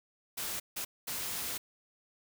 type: noise bursts at uneven times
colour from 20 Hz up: white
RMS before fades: -37 dBFS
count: 3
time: 0.37-0.6 / 0.76-0.85 / 1.07-1.58 s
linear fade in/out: 10 ms
effects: none